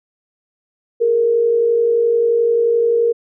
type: tone pair together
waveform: sine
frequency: 414.7 / 466.2 Hz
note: G#4 / A#4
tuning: -3 / 0 cents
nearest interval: major second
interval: 203 cents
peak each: -22 / -12 dBFS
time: 1-3.13 s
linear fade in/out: 20 ms
effects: none